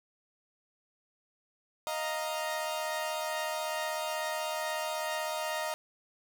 sawtooth chord, Eb suspended second, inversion none, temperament equal, 622.3 / 698.5 / 932.3 Hz, Eb5 / F5 / Bb5, 0 / 0 / 0 cents, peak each -31 / -36 / -33 dBFS, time 1.87-5.74 s, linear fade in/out 0 ms, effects none

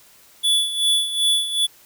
square tone with tremolo, 3440 Hz, A7, 40 cents flat, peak -15 dBFS, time 0.43-1.67 s, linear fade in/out 20 ms, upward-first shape sine, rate 2.6 Hz, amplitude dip 70%, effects white hiss -51 dBFS RMS until 1.85 s

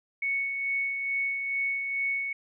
sine tone with tremolo, 2217 Hz, C#7, in tune, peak -25 dBFS, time 0.22-2.33 s, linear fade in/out 5 ms, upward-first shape sine, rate 2.3 Hz, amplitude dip 40%, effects none

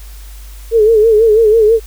sine tone with vibrato, 440 Hz, A4, in tune, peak -5 dBFS, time 0.71-1.8 s, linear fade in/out 50 ms, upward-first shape sine, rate 6.1 Hz, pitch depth 85 cents each way, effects added 50 Hz sine -29 dBFS peak until 1.86 s + white hiss -41 dBFS RMS until 1.86 s

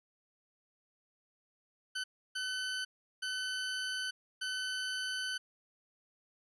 20% pulse tone bursts at uneven times, 1513 Hz, F#6, 38 cents sharp, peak -30 dBFS, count 4, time 1.95-2.04 / 2.35-2.85 / 3.22-4.11 / 4.41-5.38 s, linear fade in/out 10 ms, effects resampled to 24000 Hz

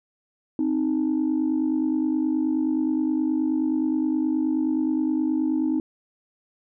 sine tone pair together, 261.6 / 311.1 Hz, C4 / D#4, 0 / 0 cents, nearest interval minor third, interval 300 cents, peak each -23 / -21 dBFS, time 0.59-5.8 s, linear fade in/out 2 ms, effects tanh soft clip ceiling -16 dBFS

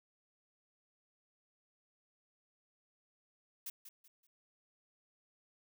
blue noise with echo, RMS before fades -43 dBFS, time 3.66-3.7 s, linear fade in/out 5 ms, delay 190 ms, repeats 3, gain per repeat -10 dB, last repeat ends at 4.27 s, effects none

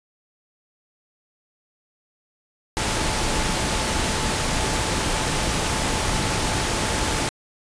sine tone in noise, 870 Hz, A5, 20 cents flat, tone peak -33 dBFS, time 2.77-7.29 s, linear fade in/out 0 ms, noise pink, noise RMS -23 dBFS, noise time 2.77-7.29 s, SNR -13 dB, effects resampled to 22050 Hz

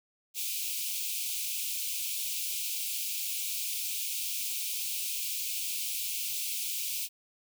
white high-pass noise, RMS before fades -34 dBFS, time 0.34-7.09 s, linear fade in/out 50 ms, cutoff 2300 Hz, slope 96 dB/octave, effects none

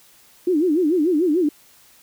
sine tone with vibrato, 329.6 Hz, E4, in tune, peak -15 dBFS, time 0.47-1.49 s, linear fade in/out 5 ms, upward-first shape sine, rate 6.8 Hz, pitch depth 220 cents each way, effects white hiss -52 dBFS RMS until 2.02 s

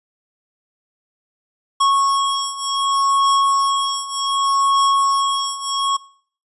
square beating tone pair, 1100 / 1100.66 Hz, C#6 / C#6, -14 / -13 cents, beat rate 0.66 Hz, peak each -21 / -18 dBFS, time 1.8-5.97 s, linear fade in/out 10 ms, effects noise-tail reverb RT60 0.5 s tail -20 dB re dry + resampled to 24000 Hz

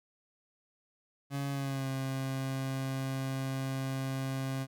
30% pulse tone with pitch glide, 139.7 to 133.62 Hz, C#3 to C3, +14 to +37 cents, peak -30 dBFS, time 1.3-4.67 s, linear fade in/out 50 ms, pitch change -77 cents, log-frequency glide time 1.51-1.88 s, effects none

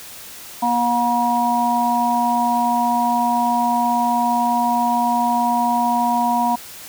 harmonic tone, 239.5 Hz, A#3, 47 cents sharp, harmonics 1 / 3 / 4, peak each -22 / -20 / -18 dBFS, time 0.62-6.56 s, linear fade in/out 10 ms, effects white hiss -37 dBFS RMS until 6.88 s

